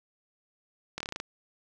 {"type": "slowing click train", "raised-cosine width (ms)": 0.2, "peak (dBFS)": -17, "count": 8, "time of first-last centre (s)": [0.98, 1.201], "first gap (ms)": 24, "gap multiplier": 1.09, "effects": []}